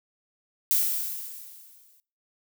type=noise with exponential decay; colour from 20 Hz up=violet; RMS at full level=-21 dBFS; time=0.71-2 s; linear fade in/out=0 ms; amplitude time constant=280 ms; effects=noise-tail reverb RT60 0.4 s tail -22 dB re dry